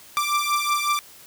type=beating tone pair; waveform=sawtooth; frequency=1174.7 / 1180.1 Hz; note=D6 / D6; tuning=0 / +8 cents; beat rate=5.4 Hz; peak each=-20 / -20 dBFS; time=0.17-0.99 s; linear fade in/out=0 ms; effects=white hiss -47 dBFS RMS until 1.26 s